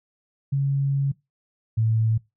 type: tone pair in turn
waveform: sine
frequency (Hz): 138.59 / 111.41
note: C#3 / A2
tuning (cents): 0 / +22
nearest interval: major third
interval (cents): 378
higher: first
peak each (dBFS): -19 / -18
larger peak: second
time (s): 0.52-1.12 / 1.77-2.18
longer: first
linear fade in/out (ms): 10
effects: noise-tail reverb RT60 0.2 s tail -21 dB re dry